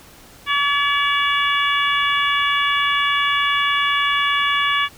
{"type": "harmonic tone", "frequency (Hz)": 570, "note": "C#5", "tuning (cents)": 48, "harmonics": [2, 3, 4, 5, 6], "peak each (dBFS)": [-20, -22, -23, -24, -25], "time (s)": [0.46, 4.89], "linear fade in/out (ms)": 50, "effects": ["pink hiss -45 dBFS RMS until 4.97 s"]}